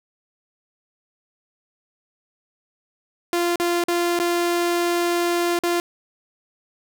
sawtooth tone with dropouts, 346.5 Hz, F4, 14 cents flat, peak -15 dBFS, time 3.33-5.8 s, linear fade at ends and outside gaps 1 ms, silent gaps 3.558-3.599 / 3.839-3.883 / 4.19-4.199 / 5.589-5.635 s, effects none

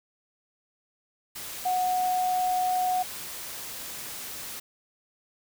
sine tone in noise, 734 Hz, F#5, 14 cents flat, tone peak -23 dBFS, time 1.65-3.03 s, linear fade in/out 10 ms, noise white, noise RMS -38 dBFS, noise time 1.35-4.6 s, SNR +12 dB, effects none

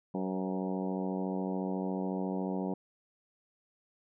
harmonic tone with a mistuned harmonic, 94 Hz, F#2, 28 cents sharp, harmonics 2 / 3 / 4 / 5 / 6 / 7 / 8 / 9 / 10, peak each -34 / -38 / -40 / -42 / -44 / -45 / -46 / -47 / -48 dBFS, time 0.14-2.74 s, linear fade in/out 5 ms, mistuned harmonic 6, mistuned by -33 cents, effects none

